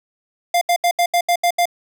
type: tone bursts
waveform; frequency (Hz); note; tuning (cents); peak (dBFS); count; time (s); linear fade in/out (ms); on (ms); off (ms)
square; 698.5; F5; 0; -14; 8; 0.54-1.656; 5; 73; 76
effects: none